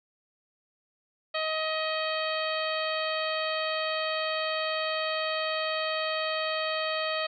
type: harmonic tone with a mistuned harmonic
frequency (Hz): 630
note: D#5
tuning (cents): +21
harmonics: 1 / 2 / 3 / 4 / 5 / 6 / 7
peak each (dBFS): -31 / -34 / -36 / -37 / -38 / -39 / -39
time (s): 1.34-7.27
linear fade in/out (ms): 10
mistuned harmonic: 6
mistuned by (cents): +20
effects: none